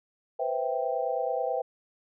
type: chord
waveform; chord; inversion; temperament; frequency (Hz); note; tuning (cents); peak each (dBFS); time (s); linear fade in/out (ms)
sine; C major seventh; third; equal; 493.9 / 523.3 / 659.3 / 784; B4 / C5 / E5 / G5; 0 / 0 / 0 / 0; -32; 0.39-1.62; 10
effects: none